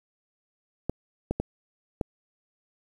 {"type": "clicks", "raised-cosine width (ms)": 2, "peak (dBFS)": -13, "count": 4, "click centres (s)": [0.896, 1.31, 1.4, 2.012], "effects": ["8-bit"]}